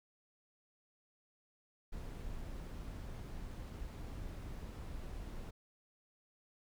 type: noise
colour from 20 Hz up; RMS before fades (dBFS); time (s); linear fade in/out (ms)
brown; -45; 1.92-5.51; 10
effects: none